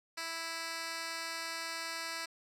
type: tone with band-pass filter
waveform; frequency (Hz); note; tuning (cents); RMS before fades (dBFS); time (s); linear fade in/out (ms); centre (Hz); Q
10% pulse; 329.6; E4; 0; -40; 0.17-2.26; 10; 4400; 0.77
effects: none